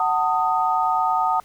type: chord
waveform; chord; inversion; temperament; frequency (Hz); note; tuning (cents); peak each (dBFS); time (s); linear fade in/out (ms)
sine; D# diminished; first; just; 746.7 / 896 / 1244.5; F#5 / A5 / D#6; +16 / +31 / 0; -22 / -22 / -22; 0-1.4; 2
effects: pink hiss -53 dBFS RMS until 1.44 s